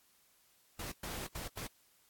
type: noise bursts at uneven times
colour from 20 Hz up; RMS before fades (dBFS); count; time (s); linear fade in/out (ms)
pink; -42; 4; 0.79-0.92 / 1.03-1.27 / 1.35-1.48 / 1.57-1.67; 5
effects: white hiss -69 dBFS RMS until 2.09 s + AAC 64 kbps